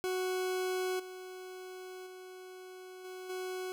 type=tone with level steps; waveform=40% pulse; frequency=370 Hz; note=F#4; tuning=in tune; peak=-31 / -43 / -46 / -42 / -36 dBFS; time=0.04-3.72 s; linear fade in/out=0 ms; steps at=0.99 / 2.06 / 3.04 / 3.29 s; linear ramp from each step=10 ms; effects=12-bit